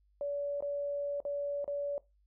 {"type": "tone with dropouts", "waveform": "sine", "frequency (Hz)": 572, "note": "D5", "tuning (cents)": -46, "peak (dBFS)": -32, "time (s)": [0.21, 1.98], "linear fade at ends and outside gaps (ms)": 1, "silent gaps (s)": [[0.606, 0.624], [1.203, 1.251], [1.644, 1.678]], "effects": ["noise-tail reverb RT60 0.2 s tail -19 dB re dry", "added 50 Hz sine -66 dBFS peak until 2.26 s"]}